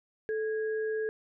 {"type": "tone pair together", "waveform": "sine", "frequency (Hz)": [436.3, 1647.2], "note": ["A4", "G#6"], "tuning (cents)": [-15, -15], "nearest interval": "octave + major seventh", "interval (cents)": 2300, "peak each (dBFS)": [-29, -40], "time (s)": [0.29, 1.09], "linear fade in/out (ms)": 0, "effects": []}